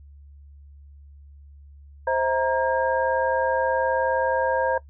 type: tone cluster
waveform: sine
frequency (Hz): 525 / 644 / 936 / 1615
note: C5 / E5 / A#5 / G#6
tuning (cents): +6 / -41 / +7 / -49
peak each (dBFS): -23 / -29 / -24 / -29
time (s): 2.07-4.78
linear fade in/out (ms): 5
effects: noise-tail reverb RT60 0.1 s tail -19 dB re dry + added 71 Hz sine -44 dBFS peak until 4.89 s